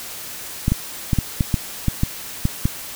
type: clicks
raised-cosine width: 5 ms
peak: -4 dBFS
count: 10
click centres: 0.681 / 0.72 / 1.132 / 1.187 / 1.408 / 1.542 / 1.883 / 2.034 / 2.454 / 2.655 s
effects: white hiss -33 dBFS RMS until 2.95 s